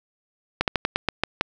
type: slowing click train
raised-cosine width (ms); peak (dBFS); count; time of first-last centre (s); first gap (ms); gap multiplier
0.3; -4; 8; 0.61-1.41; 68; 1.17
effects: none